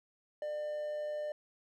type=tone with amplitude modulation; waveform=triangle; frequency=599 Hz; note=D5; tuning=34 cents sharp; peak=-32 dBFS; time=0.42-1.32 s; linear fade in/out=2 ms; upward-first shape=sine; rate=149 Hz; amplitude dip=25%; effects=none